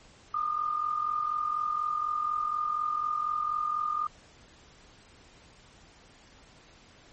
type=tone with amplitude modulation; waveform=sine; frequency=1216 Hz; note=D#6; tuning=40 cents flat; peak=-24 dBFS; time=0.34-4.07 s; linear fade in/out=5 ms; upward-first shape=sine; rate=44.1 Hz; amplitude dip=65%; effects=pink hiss -56 dBFS RMS until 7.12 s + MP3 32 kbps